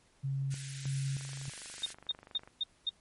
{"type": "tone with tremolo", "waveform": "sine", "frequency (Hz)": 136.4, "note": "C#3", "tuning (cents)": -28, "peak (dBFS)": -31, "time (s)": [0.23, 1.5], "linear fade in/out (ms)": 20, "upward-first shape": "square", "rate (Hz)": 1.6, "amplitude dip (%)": 65}
{"type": "high-pass noise", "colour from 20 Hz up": "white", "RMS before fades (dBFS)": -45, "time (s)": [0.5, 1.94], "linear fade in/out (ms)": 20, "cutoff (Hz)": 1400, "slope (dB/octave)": 96}
{"type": "click train", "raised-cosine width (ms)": 0.5, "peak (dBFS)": -36, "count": 32, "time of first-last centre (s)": [1.21, 2.475], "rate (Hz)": 24.5}
{"type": "tone bursts", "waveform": "sine", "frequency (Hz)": 3677, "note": "A#7", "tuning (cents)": -24, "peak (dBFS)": -29, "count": 5, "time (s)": [1.83, 2.895], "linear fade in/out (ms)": 5, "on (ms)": 29, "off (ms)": 230}
{"effects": ["pink hiss -67 dBFS RMS until 3 s", "MP3 48 kbps"]}